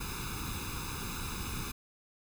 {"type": "noise with comb filter", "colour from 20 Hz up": "pink", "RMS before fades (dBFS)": -38, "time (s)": [0, 1.72], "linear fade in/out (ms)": 10, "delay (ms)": 0.79, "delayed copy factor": 1, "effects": []}